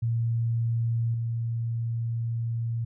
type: tone with level steps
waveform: sine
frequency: 115.8 Hz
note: A#2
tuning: 11 cents flat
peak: -23 / -26 dBFS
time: 0.02-2.85 s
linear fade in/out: 10 ms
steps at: 1.14 s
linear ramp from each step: 2 ms
effects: none